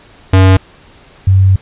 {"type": "tone pair in turn", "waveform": ["square", "sine"], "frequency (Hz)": [94.5, 95.49], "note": ["F#2", "G2"], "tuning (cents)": [37, -45], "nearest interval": "unison", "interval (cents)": 18, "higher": "second", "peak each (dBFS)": [-4, -4], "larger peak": "neither", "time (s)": [[0.33, 0.57], [1.27, 1.56]], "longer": "second", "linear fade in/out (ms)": 5, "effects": ["pink hiss -42 dBFS RMS until 1.61 s", "resampled to 8000 Hz"]}